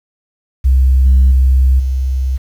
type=tone with level steps; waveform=sine; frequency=65.41 Hz; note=C2; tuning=in tune; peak=-5 / -3 / -5 / -12 dBFS; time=0.64-2.38 s; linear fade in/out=20 ms; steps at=1.05 / 1.31 / 1.79 s; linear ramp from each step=10 ms; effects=tanh soft clip ceiling -3 dBFS + 7-bit